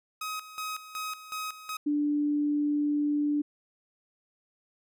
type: tone with tremolo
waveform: sawtooth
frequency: 1265 Hz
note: D#6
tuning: 28 cents sharp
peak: -29 dBFS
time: 0.21-1.77 s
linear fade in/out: 5 ms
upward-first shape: square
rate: 2.7 Hz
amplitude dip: 75%
type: tone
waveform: sine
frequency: 293.7 Hz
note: D4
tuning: in tune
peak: -24 dBFS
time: 1.86-3.42 s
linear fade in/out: 10 ms
effects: none

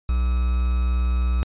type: tone with quantisation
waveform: triangle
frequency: 61.74 Hz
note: B1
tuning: in tune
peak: -16 dBFS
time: 0.09-1.43 s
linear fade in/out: 0 ms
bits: 6
effects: resampled to 8000 Hz

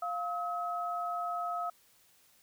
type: tone pair together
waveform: sine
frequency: 700 / 1281.6 Hz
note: F5 / E6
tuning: +4 / -49 cents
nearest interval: minor seventh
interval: 1047 cents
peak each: -35 / -35 dBFS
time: 0.02-1.7 s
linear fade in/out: 5 ms
effects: white hiss -65 dBFS RMS until 2.42 s

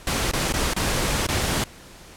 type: noise with dropouts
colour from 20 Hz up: pink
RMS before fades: -23 dBFS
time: 0.07-1.64 s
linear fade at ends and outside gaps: 2 ms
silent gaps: 0.314-0.334 / 0.525-0.538 / 0.736-0.763 / 1.267-1.287 s
effects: pink hiss -45 dBFS RMS until 2.16 s + low-pass 11000 Hz 12 dB/octave

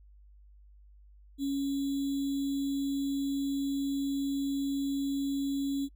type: tone with sample-and-hold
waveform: sine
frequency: 277.2 Hz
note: C#4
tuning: in tune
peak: -28 dBFS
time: 1.38-5.89 s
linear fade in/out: 50 ms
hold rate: 3675 Hz
effects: noise-tail reverb RT60 0.1 s tail -22 dB re dry + added 50 Hz sine -53 dBFS peak until 5.95 s

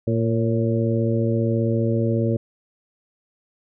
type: harmonic tone with a mistuned harmonic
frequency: 114.8 Hz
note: A#2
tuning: 26 cents flat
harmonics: 1 / 2 / 3 / 4 / 5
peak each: -21 / -24 / -26 / -27 / -28 dBFS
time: 0.07-2.37 s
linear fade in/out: 5 ms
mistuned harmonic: 5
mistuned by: -41 cents
effects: none

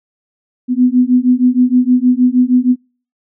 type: beating tone pair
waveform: sine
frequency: 246.9 / 253.3 Hz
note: B3 / B3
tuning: 0 / +44 cents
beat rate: 6.4 Hz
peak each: -11 dBFS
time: 0.68-2.76 s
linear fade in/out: 50 ms
effects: noise-tail reverb RT60 0.4 s tail -26 dB re dry

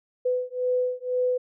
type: beating tone pair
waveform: sine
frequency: 500 / 502 Hz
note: B4 / B4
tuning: +21 / +28 cents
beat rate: 2 Hz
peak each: -26 dBFS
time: 0.25-1.38 s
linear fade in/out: 10 ms
effects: none

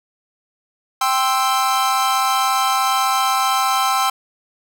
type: chord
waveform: 45% pulse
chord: C major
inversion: second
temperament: equal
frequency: 784 / 1046.5 / 1318.5 Hz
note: G5 / C6 / E6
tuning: 0 / 0 / 0 cents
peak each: -20 dBFS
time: 1.01-4.1 s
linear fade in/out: 5 ms
effects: none

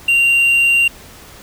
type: tone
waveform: triangle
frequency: 2768 Hz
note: F7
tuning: 16 cents flat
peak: -8 dBFS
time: 0.08-0.88 s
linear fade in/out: 5 ms
effects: pink hiss -39 dBFS RMS until 1.42 s

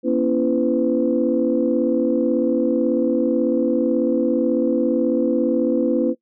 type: tone cluster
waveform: sine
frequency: 238.7 / 276.8 / 333.2 / 505 Hz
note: A#3 / C#4 / E4 / B4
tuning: +41 / -2 / +19 / +39 cents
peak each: -21 dBFS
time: 0.03-6.15 s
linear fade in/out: 50 ms
effects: noise-tail reverb RT60 0.1 s tail -21 dB re dry + tanh soft clip ceiling -6 dBFS

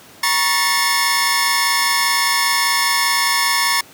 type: tone cluster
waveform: sawtooth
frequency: 946 / 1110 / 1765 / 2162 / 5320 Hz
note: A#5 / C#6 / A6 / C#7 / E8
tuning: +25 / +2 / +5 / -44 / +15 cents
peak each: -18 dBFS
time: 0.23-3.81 s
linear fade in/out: 5 ms
effects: pink hiss -43 dBFS RMS until 3.93 s + high-pass 150 Hz 12 dB/octave

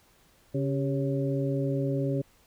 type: harmonic tone with a mistuned harmonic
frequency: 138.59 Hz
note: C#3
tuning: in tune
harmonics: 1 / 2 / 3 / 4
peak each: -28 / -31 / -33 / -34 dBFS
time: 0.54-2.22 s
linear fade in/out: 10 ms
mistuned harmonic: 3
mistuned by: -73 cents
effects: pink hiss -62 dBFS RMS until 2.46 s

